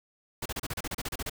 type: noise bursts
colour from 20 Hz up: pink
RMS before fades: -34 dBFS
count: 13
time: 0.42-1.297 s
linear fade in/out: 5 ms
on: 37 ms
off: 33 ms
effects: none